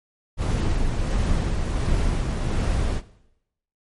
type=noise with tremolo; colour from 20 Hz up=brown; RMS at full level=-21 dBFS; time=0.37-3.02 s; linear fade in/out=50 ms; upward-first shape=sine; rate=1.4 Hz; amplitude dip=30%; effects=noise-tail reverb RT60 0.8 s tail -17 dB re dry + MP3 48 kbps